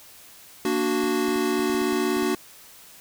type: chord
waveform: square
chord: Bb augmented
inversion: none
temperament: equal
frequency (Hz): 233.1 / 293.7 / 370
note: Bb3 / D4 / F#4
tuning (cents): 0 / 0 / 0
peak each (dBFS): -29 / -27 / -25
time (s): 0.65-2.35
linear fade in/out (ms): 2
type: clicks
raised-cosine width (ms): 3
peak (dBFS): -32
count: 10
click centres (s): 1.039 / 1.284 / 1.361 / 1.594 / 1.699 / 1.746 / 1.816 / 1.927 / 2.168 / 2.227
effects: white hiss -48 dBFS RMS until 3 s